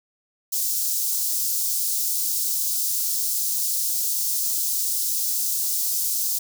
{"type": "high-pass noise", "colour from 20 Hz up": "white", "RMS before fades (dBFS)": -24, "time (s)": [0.52, 6.39], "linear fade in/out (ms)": 10, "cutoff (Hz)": 5000, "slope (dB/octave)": 24, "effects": []}